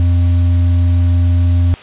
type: tone with hard clipping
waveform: triangle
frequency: 87.31 Hz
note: F2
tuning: in tune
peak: -10 dBFS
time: 0-1.74 s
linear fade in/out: 0 ms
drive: 8 dB
effects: white hiss -35 dBFS RMS until 1.82 s + resampled to 8000 Hz